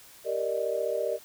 sine chord, Eb major seventh, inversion first, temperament equal, 392 / 466.2 / 587.3 / 622.3 Hz, G4 / Bb4 / D5 / Eb5, 0 / 0 / 0 / 0 cents, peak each -35 / -31 / -31 / -32 dBFS, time 0.24-1.19 s, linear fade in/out 50 ms, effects white hiss -52 dBFS RMS until 1.24 s

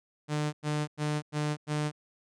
sawtooth tone bursts, 150 Hz, D3, 37 cents sharp, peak -24 dBFS, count 5, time 0.28-1.918 s, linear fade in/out 50 ms, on 250 ms, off 97 ms, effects resampled to 22050 Hz

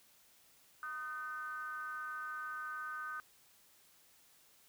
triangle ring-modulated tone, 142.9 Hz, D3, 47 cents flat, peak -35 dBFS, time 0.83-3.2 s, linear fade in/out 0 ms, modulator 1380 Hz, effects white hiss -66 dBFS RMS until 4.68 s

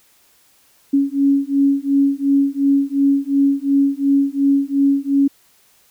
sine beating tone pair, 276.7 / 279.5 Hz, C#4 / C#4, -3 / +14 cents, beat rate 2.8 Hz, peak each -16 dBFS, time 0.93-5.28 s, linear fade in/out 10 ms, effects white hiss -55 dBFS RMS until 5.9 s

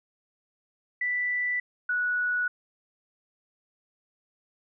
sine tone pair in turn, 1975.5 / 1469 Hz, B6 / F#6, 0 / -13 cents, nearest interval perfect fourth, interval 513 cents, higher first, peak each -25 / -24 dBFS, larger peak second, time 1.01-1.6 / 1.89-2.48 s, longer neither, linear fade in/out 5 ms, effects none

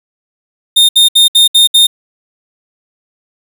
45% pulse tone bursts, 3655 Hz, A#7, 35 cents flat, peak -4 dBFS, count 6, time 0.76-1.87 s, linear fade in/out 10 ms, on 130 ms, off 66 ms, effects none

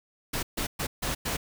pink noise bursts at uneven times, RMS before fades -30 dBFS, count 5, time 0.33-0.43 / 0.57-0.67 / 0.79-0.87 / 1.02-1.15 / 1.25-1.37 s, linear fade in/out 10 ms, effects none

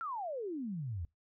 sine exponential sweep, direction down, 1396.9 to 77.78 Hz, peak -36 dBFS, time 0.01-1.05 s, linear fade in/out 0 ms, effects noise-tail reverb RT60 0.2 s tail -24 dB re dry

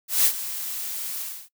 blue noise with ADSR envelope, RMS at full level -17 dBFS, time 0.08-1.49 s, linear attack 170 ms, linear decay 69 ms, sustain -14 dB, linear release 280 ms, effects noise-tail reverb RT60 0.1 s tail -20 dB re dry

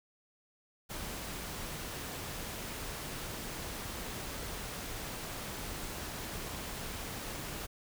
pink noise, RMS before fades -41 dBFS, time 0.89-7.67 s, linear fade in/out 20 ms, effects none

